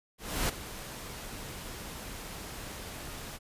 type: noise with ADSR envelope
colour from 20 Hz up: pink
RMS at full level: -29 dBFS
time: 0.18-3.39 s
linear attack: 310 ms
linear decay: 10 ms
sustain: -13 dB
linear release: 37 ms
effects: resampled to 32000 Hz